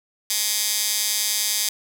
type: tone with high-pass filter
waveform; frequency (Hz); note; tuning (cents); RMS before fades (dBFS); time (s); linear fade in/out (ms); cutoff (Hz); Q
15% pulse; 210; G#3; +19; -23; 0.3-1.69; 2; 5200; 0.99
effects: none